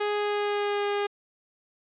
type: tone with pitch glide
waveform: sawtooth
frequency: 415.3 to 407.9 Hz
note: G#4 to G#4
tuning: 0 to -31 cents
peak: -21 dBFS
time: 0-1.07 s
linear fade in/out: 10 ms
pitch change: -31 cents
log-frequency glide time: 0.13-0.86 s
effects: resampled to 8000 Hz